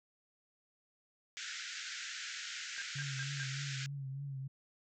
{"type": "band-pass noise", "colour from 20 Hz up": "pink", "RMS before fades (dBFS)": -44, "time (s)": [1.37, 3.86], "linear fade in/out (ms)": 0, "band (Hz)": [1400, 7400], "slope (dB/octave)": 96}
{"type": "tone bursts", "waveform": "sine", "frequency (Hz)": 1600, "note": "G6", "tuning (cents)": 35, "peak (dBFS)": -40, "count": 4, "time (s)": [2.78, 3.434], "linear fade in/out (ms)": 0, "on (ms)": 36, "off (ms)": 170}
{"type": "tone with vibrato", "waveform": "sine", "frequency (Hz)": 137.3, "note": "C#3", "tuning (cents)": -16, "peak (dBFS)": -39, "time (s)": [2.95, 4.48], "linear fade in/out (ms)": 10, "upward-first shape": "triangle", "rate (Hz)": 3.3, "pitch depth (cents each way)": 66}
{"effects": []}